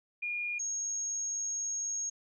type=tone pair in turn; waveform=sine; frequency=2427 / 6551 Hz; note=D#7 / G#8; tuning=-44 / -25 cents; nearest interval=octave + perfect fourth; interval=1719 cents; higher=second; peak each=-32 / -32 dBFS; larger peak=neither; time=0.22-0.59 / 0.59-2.1 s; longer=second; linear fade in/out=10 ms; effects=none